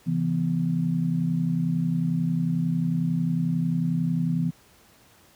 sine tone cluster, 136 / 167.1 / 247 Hz, C#3 / E3 / B3, -33 / +24 / 0 cents, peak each -30 / -23 / -29 dBFS, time 0.06-4.51 s, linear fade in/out 20 ms, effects pink hiss -56 dBFS RMS until 5.35 s + high-pass 60 Hz 12 dB/octave

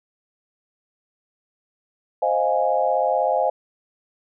sine chord, F minor seventh, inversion second, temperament equal, 523.3 / 622.3 / 698.5 / 830.6 Hz, C5 / Eb5 / F5 / Ab5, 0 / 0 / 0 / 0 cents, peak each -23 dBFS, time 2.22-3.5 s, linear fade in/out 5 ms, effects none

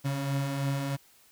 35% pulse beating tone pair, 136 / 139.1 Hz, C#3 / C#3, -33 / +6 cents, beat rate 3.1 Hz, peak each -35 / -27 dBFS, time 0.04-0.97 s, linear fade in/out 20 ms, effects white hiss -60 dBFS RMS until 1.31 s

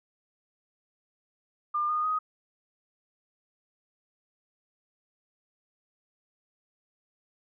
sine tone with pitch steps, 1200 / 1225.9 / 1252.4 Hz, D6 / D#6 / D#6, +37 / -26 / +11 cents, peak -25 dBFS, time 1.74-2.19 s, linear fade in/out 10 ms, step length 150 ms, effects none

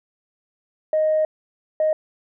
sine tone bursts at uneven times, 622.3 Hz, D#5, in tune, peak -15 dBFS, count 2, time 0.93-1.25 / 1.8-1.93 s, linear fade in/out 2 ms, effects tanh soft clip ceiling -12 dBFS

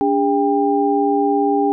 sine tone cluster, 287 / 404.7 / 797 Hz, D4 / G#4 / G5, -40 / -45 / +28 cents, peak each -18 dBFS, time 0.01-1.72 s, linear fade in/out 0 ms, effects none

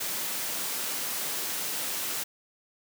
white high-pass noise, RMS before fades -32 dBFS, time 0-2.24 s, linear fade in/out 10 ms, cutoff 150 Hz, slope 12 dB/octave, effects none

